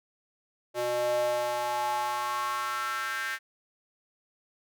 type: tone with high-pass filter sweep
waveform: square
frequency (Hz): 121.6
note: B2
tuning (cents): -26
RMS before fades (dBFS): -30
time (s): 0.74-3.39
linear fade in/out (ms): 50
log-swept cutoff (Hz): 490 to 1700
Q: 4.9
effects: none